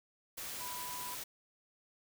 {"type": "tone in noise", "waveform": "sine", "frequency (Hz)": 987.8, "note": "B5", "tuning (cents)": 0, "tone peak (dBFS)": -44, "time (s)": [0.6, 1.15], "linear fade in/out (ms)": 10, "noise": "white", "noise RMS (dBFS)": -43, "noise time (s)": [0.37, 1.24], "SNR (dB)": -4, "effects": []}